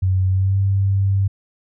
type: tone with pitch glide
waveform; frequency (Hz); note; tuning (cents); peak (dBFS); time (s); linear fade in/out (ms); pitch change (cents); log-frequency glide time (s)
sine; 93.7 to 97.85; F#2 to G2; +22 to -3; -14; 0.02-1.28; 10; +75; 0.29-0.58
effects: none